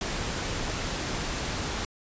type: noise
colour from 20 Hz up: pink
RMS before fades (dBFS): -31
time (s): 0.01-1.85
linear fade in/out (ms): 2
effects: resampled to 16000 Hz